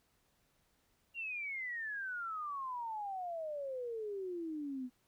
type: exponential sweep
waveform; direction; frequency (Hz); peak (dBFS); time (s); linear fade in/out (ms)
sine; down; 2801 to 245.3; -38; 1.14-4.9; 50
effects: pink hiss -75 dBFS RMS until 5.07 s